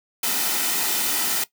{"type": "noise with comb filter", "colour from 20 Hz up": "white", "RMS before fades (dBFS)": -23, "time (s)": [0.23, 1.44], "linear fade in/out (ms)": 5, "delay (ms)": 1.8, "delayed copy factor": -0.5, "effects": ["noise-tail reverb RT60 0.1 s tail -17 dB re dry", "high-pass 200 Hz 12 dB/octave"]}